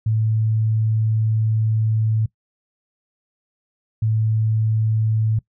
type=tone pair in turn; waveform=sine; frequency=110 / 110 Hz; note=A2 / A2; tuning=0 / 0 cents; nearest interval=unison; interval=0 cents; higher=neither; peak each=-16 dBFS; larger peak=neither; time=0.06-2.26 / 4.02-5.39 s; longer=first; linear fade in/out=5 ms; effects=noise-tail reverb RT60 0.1 s tail -21 dB re dry